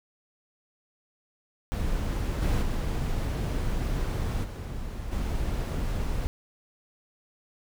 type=noise with level steps; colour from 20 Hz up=brown; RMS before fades=-28 / -24 / -28 / -35 / -29 dBFS; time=1.72-6.27 s; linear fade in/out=0 ms; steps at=2.41 / 2.61 / 4.43 / 5.11 s; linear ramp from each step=20 ms; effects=none